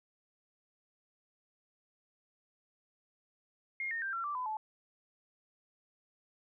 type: tone with pitch steps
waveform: sine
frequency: 2133 / 1835.6 / 1579.6 / 1359.3 / 1169.8 / 1006.6 / 866.3 Hz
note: C7 / A#6 / G6 / F6 / D6 / B5 / A5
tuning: +33 / -27 / +13 / -47 / -7 / +33 / -27 cents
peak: -34 dBFS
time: 3.8-4.57 s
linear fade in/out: 2 ms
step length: 110 ms
effects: none